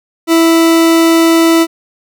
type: tone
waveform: 40% pulse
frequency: 329.6 Hz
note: E4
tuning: in tune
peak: -5 dBFS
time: 0.27-1.67 s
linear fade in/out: 50 ms
effects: none